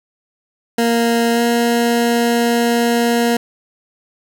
20% pulse tone with pitch glide, 233.1 to 235.8 Hz, A#3 to A#3, 0 to +20 cents, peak -8 dBFS, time 0.78-3.37 s, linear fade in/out 5 ms, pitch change +20 cents, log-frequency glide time 1.33-1.41 s, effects none

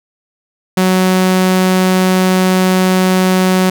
sawtooth tone, 185.7 Hz, F#3, 7 cents sharp, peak -5 dBFS, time 0.77-3.7 s, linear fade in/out 5 ms, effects none

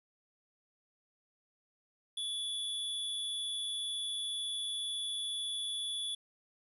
square tone with amplitude modulation, 3433 Hz, A7, 43 cents flat, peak -34 dBFS, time 2.17-6.15 s, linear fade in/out 5 ms, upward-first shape sine, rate 214 Hz, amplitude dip 35%, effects resampled to 32000 Hz + 11-bit

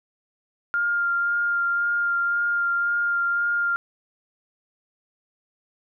sine tone with vibrato, 1402 Hz, F6, 6 cents sharp, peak -20 dBFS, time 0.74-3.76 s, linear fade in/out 0 ms, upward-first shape sine, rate 1.9 Hz, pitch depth 13 cents each way, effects none

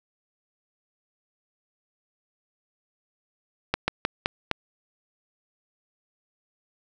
slowing click train, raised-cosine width 0.3 ms, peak -6 dBFS, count 5, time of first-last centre 3.74-4.513 s, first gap 140 ms, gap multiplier 1.22, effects none

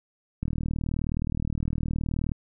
click train, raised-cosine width 5 ms, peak -16 dBFS, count 75, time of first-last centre 0.43-2.318 s, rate 39.2 Hz, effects none

